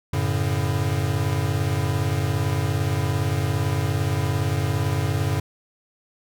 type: chord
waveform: square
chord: F# minor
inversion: none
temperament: equal with one note detuned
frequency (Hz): 92.5 / 110 / 141.67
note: F#2 / A2 / C#3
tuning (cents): 0 / 0 / +38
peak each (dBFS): -26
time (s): 0.13-5.4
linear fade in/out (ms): 5
effects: none